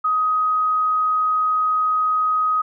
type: tone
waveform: sine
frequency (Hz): 1257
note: D#6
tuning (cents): +17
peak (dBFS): -16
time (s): 0.04-2.62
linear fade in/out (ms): 10
effects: none